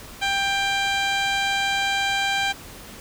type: tone with low-pass filter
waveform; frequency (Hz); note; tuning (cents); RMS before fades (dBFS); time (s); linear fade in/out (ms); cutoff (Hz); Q
15% pulse; 790; G5; +13; -23; 0.21-2.53; 20; 5200; 1.7
effects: pink hiss -41 dBFS RMS until 3 s